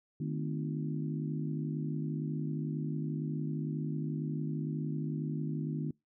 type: harmonic tone with a mistuned harmonic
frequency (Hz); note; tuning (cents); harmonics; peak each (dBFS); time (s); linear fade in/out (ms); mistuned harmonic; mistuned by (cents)
51; G#1; -31; 3 / 4 / 5 / 6 / 7; -34 / -42 / -40 / -42 / -47; 0.2-5.91; 5; 4; +130
effects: noise-tail reverb RT60 0.2 s tail -25 dB re dry